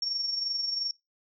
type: tone with amplitude modulation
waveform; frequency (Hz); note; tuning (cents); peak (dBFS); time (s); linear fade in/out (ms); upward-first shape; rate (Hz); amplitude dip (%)
sine; 5500; F8; -27; -26; 0.02-0.91; 2; sine; 22.8; 50
effects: noise-tail reverb RT60 0.2 s tail -24 dB re dry